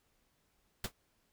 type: noise with exponential decay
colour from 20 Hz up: pink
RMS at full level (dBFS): -30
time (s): 0.84-0.92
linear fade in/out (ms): 5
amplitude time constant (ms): 16
effects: pink hiss -75 dBFS RMS until 1.32 s